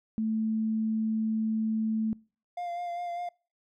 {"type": "tone", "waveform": "sine", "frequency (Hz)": 220, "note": "A3", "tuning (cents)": 0, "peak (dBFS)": -26, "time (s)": [0.18, 2.13], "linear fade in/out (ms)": 0}
{"type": "tone with vibrato", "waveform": "triangle", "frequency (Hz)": 699, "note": "F5", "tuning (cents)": 1, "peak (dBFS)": -30, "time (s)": [2.57, 3.29], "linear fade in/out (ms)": 5, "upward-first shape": "sine", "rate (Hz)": 5, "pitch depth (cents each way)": 22}
{"effects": ["noise-tail reverb RT60 0.4 s tail -26 dB re dry"]}